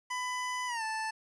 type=tone with pitch glide; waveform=25% pulse; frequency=999 to 879.8 Hz; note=B5 to A5; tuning=+20 to 0 cents; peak=-29 dBFS; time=0.1-1.11 s; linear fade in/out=10 ms; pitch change=-220 cents; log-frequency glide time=0.67-0.83 s; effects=resampled to 22050 Hz + 10-bit